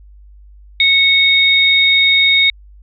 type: tone pair together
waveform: sine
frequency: 2211 / 3718 Hz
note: C#7 / A#7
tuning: -5 / -5 cents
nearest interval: major sixth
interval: 900 cents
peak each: -11 dBFS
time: 0.8-2.5 s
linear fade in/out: 2 ms
effects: added 50 Hz sine -38 dBFS peak until 2.82 s